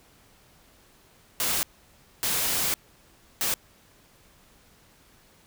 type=noise bursts at uneven times; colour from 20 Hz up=white; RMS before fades=-26 dBFS; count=3; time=1.4-1.63 / 2.23-2.74 / 3.41-3.54 s; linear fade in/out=0 ms; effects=pink hiss -58 dBFS RMS until 5.46 s